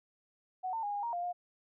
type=tone with pitch steps; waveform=sine; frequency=743 / 901 / 820 / 815 / 938 / 700 / 710 Hz; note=F#5 / A5 / G#5 / G#5 / A#5 / F5 / F5; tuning=+7 / +41 / -22 / -33 / +11 / +4 / +28 cents; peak=-33 dBFS; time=0.63-1.33 s; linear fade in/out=20 ms; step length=100 ms; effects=none